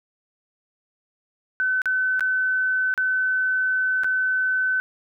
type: tone with dropouts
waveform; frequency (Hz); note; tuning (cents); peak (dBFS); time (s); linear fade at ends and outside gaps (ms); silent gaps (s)
sine; 1517; F#6; +43; -19; 1.6-4.8; 0; 1.818-1.857 / 2.195-2.207 / 2.94-2.977 / 4.035-4.044
effects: none